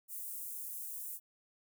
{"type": "high-pass noise", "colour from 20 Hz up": "white", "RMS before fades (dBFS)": -43, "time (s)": [0.08, 1.2], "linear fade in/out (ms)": 50, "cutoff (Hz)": 8900, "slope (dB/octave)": 24, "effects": []}